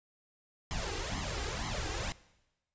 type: noise with flanger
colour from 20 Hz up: pink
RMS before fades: -36 dBFS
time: 0.71-2.12 s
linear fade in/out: 0 ms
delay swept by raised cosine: 0.96 to 2.56 ms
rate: 2.1 Hz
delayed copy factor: +0.8
effects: noise-tail reverb RT60 1.0 s tail -20 dB re dry + resampled to 16000 Hz